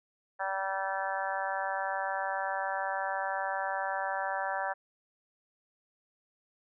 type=harmonic tone; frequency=193.1 Hz; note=G3; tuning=26 cents flat; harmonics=3 / 4 / 5 / 6 / 7 / 8 / 9; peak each=-38 / -35 / -37 / -44 / -41 / -39 / -39 dBFS; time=0.39-4.74 s; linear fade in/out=20 ms; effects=none